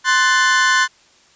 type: chord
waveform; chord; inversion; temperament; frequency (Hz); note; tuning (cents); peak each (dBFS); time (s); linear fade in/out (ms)
40% pulse; F# diminished; second; equal with one note detuned; 1046.5 / 1490.3 / 1760; C6 / F#6 / A6; 0 / +12 / 0; -16; 0.04-0.88; 50
effects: white hiss -52 dBFS RMS until 1.35 s + resampled to 16000 Hz